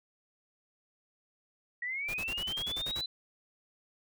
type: linear sweep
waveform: sine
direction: up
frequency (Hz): 1900 to 4057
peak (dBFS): -33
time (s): 1.82-3.06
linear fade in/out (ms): 5
type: noise bursts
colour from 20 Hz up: pink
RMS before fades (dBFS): -42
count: 10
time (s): 2.08-3.015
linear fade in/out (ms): 10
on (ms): 62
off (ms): 35
effects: none